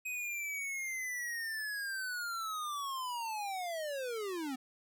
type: linear sweep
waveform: square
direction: down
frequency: 2524 to 250 Hz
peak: -37 dBFS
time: 0.05-4.56 s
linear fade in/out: 10 ms
effects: none